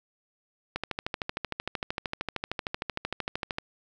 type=click train; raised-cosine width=0.3 ms; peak=-14 dBFS; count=38; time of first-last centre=0.76-3.584 s; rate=13.1 Hz; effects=9-bit